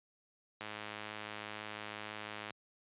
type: click train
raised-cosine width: 0.3 ms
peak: -26 dBFS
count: 202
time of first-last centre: 0.61-2.506 s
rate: 106 Hz
effects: high-pass 100 Hz 12 dB/octave + resampled to 8000 Hz